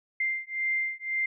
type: beating tone pair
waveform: sine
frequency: 2093 / 2094.9 Hz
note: C7 / C7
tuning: 0 / +2 cents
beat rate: 1.9 Hz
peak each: -30 dBFS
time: 0.2-1.26 s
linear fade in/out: 5 ms
effects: none